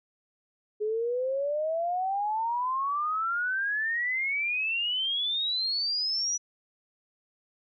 sine exponential sweep, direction up, 417.6 to 5920 Hz, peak -26 dBFS, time 0.8-6.38 s, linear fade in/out 20 ms, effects none

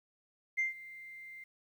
sine tone with ADSR envelope, 2093 Hz, C7, in tune, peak -26 dBFS, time 0.57-1.44 s, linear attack 22 ms, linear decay 140 ms, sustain -20 dB, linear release 6 ms, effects tanh soft clip ceiling -25 dBFS + 11-bit

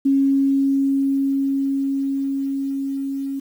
sine tone with level ramp, 273.9 Hz, C#4, 21 cents flat, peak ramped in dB -13 to -23 dBFS, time 0.05-3.4 s, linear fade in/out 10 ms, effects 8-bit

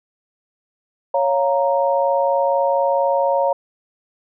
sine chord, Bb minor, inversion first, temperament equal, 554.4 / 698.5 / 932.3 Hz, Db5 / F5 / Bb5, 0 / 0 / 0 cents, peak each -17 / -22 / -20 dBFS, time 1.14-3.53 s, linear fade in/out 5 ms, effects none

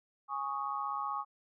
sine chord, Ab suspended fourth, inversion none, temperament equal, 830.6 / 1108.7 / 1244.5 Hz, Ab5 / Db6 / Eb6, 0 / 0 / 0 cents, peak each -39 / -36 / -39 dBFS, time 0.28-1.25 s, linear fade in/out 50 ms, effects none

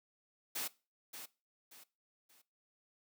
white noise with echo, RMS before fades -39 dBFS, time 0.55-0.68 s, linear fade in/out 10 ms, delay 580 ms, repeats 3, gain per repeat -9 dB, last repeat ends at 2.42 s, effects noise-tail reverb RT60 0.3 s tail -20 dB re dry + high-pass 200 Hz 12 dB/octave

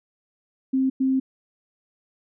sine tone bursts at uneven times, 264 Hz, C4, 16 cents sharp, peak -18 dBFS, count 2, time 0.73-0.9 / 1-1.2 s, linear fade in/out 10 ms, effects none

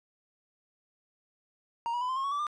triangle tone with pitch steps, 932.3 / 966.3 / 1001.5 / 1038 / 1075.9 / 1115.1 / 1155.8 / 1197.9 Hz, A#5 / B5 / B5 / C6 / C6 / C#6 / D6 / D6, 0 / -38 / +24 / -14 / +48 / +10 / -28 / +34 cents, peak -27 dBFS, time 1.86-2.468 s, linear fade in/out 0 ms, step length 76 ms, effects resampled to 22050 Hz

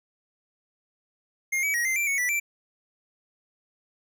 square tone with pitch steps, 2127 / 2280 / 1895 / 2081 / 2352 / 2217 / 1966 / 2343 Hz, C7 / C#7 / A#6 / C7 / D7 / C#7 / B6 / D7, +28 / +48 / +28 / -10 / +2 / 0 / -8 / -5 cents, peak -24 dBFS, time 1.52-2.4 s, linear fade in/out 10 ms, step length 110 ms, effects none

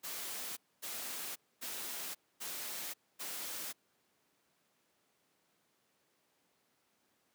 white noise bursts, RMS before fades -42 dBFS, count 5, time 0.03-3.73 s, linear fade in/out 20 ms, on 540 ms, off 250 ms, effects pink hiss -75 dBFS RMS until 7.34 s + high-pass 200 Hz 12 dB/octave

